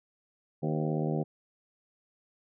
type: harmonic tone with a mistuned harmonic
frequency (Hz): 77.4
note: D#2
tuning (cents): -9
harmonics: 2 / 3 / 4 / 5 / 6 / 7 / 8 / 9 / 10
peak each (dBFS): -30 / -35 / -37 / -36 / -40 / -40 / -45 / -42 / -44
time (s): 0.62-1.24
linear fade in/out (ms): 20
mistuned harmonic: 6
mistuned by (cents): +60
effects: none